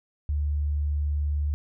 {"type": "tone", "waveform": "sine", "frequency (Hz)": 73.42, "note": "D2", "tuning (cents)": 0, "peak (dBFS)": -23, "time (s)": [0.29, 1.54], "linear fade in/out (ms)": 0, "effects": []}